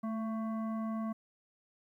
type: tone with frequency modulation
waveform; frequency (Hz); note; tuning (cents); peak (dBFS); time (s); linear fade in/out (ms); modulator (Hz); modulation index
sine; 220; A3; 0; -33; 0.03-1.13; 10; 892; 0.56
effects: 12-bit